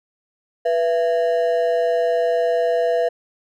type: ring-modulated tone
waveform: triangle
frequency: 581 Hz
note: D5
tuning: 19 cents flat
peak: -11 dBFS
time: 0.65-3.09 s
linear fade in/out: 10 ms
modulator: 90 Hz
effects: none